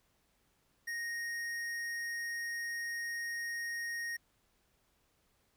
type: tone with tanh clipping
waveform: triangle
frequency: 1864.7 Hz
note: A#6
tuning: in tune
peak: -38 dBFS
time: 0.87-4.17 s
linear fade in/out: 10 ms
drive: 18 dB
effects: pink hiss -74 dBFS RMS until 5.56 s